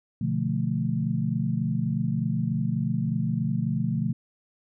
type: chord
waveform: sine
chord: B half-diminished seventh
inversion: none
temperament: equal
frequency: 123.47 / 146.83 / 174.61 / 220 Hz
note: B2 / D3 / F3 / A3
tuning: 0 / 0 / 0 / 0 cents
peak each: -29 dBFS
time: 0.21-4.13 s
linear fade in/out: 5 ms
effects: none